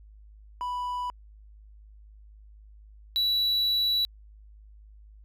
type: tone pair in turn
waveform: triangle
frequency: 987.8 / 3931 Hz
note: B5 / B7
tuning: 0 / -9 cents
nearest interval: 2 octaves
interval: 2391 cents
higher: second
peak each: -27 / -21 dBFS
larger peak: second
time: 0.61-1.1 / 3.16-4.05 s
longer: second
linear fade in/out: 0 ms
effects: added 52 Hz sine -48 dBFS peak until 5.24 s